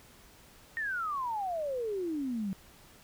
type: exponential sweep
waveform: sine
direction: down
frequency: 1868 to 185.7 Hz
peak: -31 dBFS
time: 0.77-2.53 s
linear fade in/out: 0 ms
effects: pink hiss -57 dBFS RMS until 3.03 s